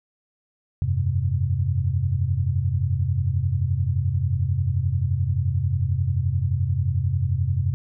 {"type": "chord", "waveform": "sine", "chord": "F suspended second", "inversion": "none", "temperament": "equal with one note detuned", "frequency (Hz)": [87.31, 98.68, 130.81], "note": ["F2", "G2", "C3"], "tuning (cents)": [0, 12, 0], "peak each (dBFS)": -24, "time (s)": [0.82, 7.74], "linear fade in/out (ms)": 0, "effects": []}